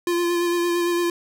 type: tone with vibrato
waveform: square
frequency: 346.6 Hz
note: F4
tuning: 13 cents flat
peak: -20 dBFS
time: 0.07-1.1 s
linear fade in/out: 2 ms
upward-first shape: sine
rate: 8.8 Hz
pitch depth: 19 cents each way
effects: none